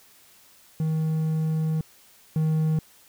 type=tone pair in turn; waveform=triangle; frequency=158.1 / 157.27 Hz; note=D#3 / D#3; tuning=+28 / +19 cents; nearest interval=unison; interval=9 cents; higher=first; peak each=-20 / -18 dBFS; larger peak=second; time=0.8-1.81 / 2.36-2.79 s; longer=first; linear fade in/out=2 ms; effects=white hiss -55 dBFS RMS until 3.08 s